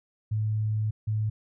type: tone pair in turn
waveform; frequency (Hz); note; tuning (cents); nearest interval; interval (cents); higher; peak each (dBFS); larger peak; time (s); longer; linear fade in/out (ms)
sine; 107.8 / 107.8; A2 / A2; -35 / -35; unison; 0; neither; -24 / -24; neither; 0.31-0.91 / 1.07-1.3; first; 10
effects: none